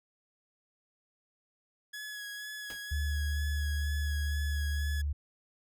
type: tone with vibrato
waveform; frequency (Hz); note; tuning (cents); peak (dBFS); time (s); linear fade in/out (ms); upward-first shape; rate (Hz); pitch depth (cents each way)
sawtooth; 1682; G#6; +22; -36; 1.93-5.02; 10; sine; 2.1; 24
type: noise with exponential decay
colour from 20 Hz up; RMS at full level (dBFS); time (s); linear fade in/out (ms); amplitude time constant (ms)
pink; -43; 2.7-2.84; 0; 29
type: tone with pitch glide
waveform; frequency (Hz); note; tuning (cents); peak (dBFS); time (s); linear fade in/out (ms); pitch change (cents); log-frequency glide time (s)
sine; 73.42 to 72.91; D2 to D2; 0 to -12; -29; 2.91-5.13; 10; -12; 4.16-4.66
effects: none